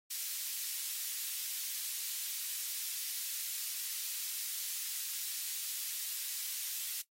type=high-pass noise; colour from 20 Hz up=white; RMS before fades=-39 dBFS; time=0.1-7.02 s; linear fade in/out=10 ms; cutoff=3000 Hz; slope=12 dB/octave; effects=noise-tail reverb RT60 0.1 s tail -17 dB re dry + AAC 48 kbps